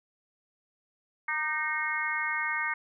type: harmonic tone with a mistuned harmonic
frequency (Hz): 309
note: D#4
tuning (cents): -12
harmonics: 3 / 4 / 5 / 6 / 7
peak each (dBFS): -37 / -36 / -35 / -33 / -32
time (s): 1.28-2.74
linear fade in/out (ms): 5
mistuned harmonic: 4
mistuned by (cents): -34
effects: none